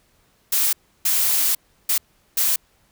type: noise bursts at uneven times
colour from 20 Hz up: blue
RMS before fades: -19 dBFS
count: 4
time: 0.52-0.73 / 1.05-1.55 / 1.89-1.98 / 2.37-2.56 s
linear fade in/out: 5 ms
effects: pink hiss -61 dBFS RMS until 2.91 s